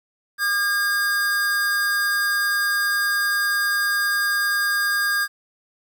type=tone pair together; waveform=square; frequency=1208.5 / 1621 Hz; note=D6 / G#6; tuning=+49 / -42 cents; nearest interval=perfect fourth; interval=509 cents; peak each=-30 / -20 dBFS; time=0.38-5.28 s; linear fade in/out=50 ms; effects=10-bit